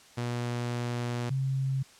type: tone pair in turn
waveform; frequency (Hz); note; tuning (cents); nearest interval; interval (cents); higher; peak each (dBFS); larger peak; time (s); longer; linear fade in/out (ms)
sawtooth / sine; 120.7 / 134.01; B2 / C3; -39 / +42; major second; 181; second; -26; neither; 0.17-1.3 / 1.3-1.83; first; 10
effects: white hiss -55 dBFS RMS until 1.99 s + low-pass 8000 Hz 12 dB/octave